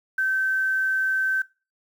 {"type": "tone with quantisation", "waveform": "sine", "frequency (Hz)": 1544, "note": "G6", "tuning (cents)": -27, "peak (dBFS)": -20, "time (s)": [0.18, 1.42], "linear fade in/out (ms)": 5, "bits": 8, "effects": ["noise-tail reverb RT60 0.3 s tail -20 dB re dry"]}